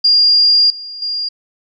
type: tone with level steps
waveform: sine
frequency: 4813 Hz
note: D8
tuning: 42 cents sharp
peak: -7 / -26 / -17 dBFS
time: 0.04-1.29 s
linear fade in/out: 10 ms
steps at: 0.7 / 1.02 s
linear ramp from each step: 2 ms
effects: none